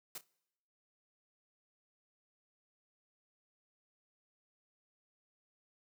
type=noise with echo; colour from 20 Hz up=white; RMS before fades=-44 dBFS; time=0.15-0.18 s; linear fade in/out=2 ms; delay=30 ms; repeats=2; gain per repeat=-15 dB; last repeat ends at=0.24 s; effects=noise-tail reverb RT60 0.9 s tail -24 dB re dry + high-pass 150 Hz 12 dB/octave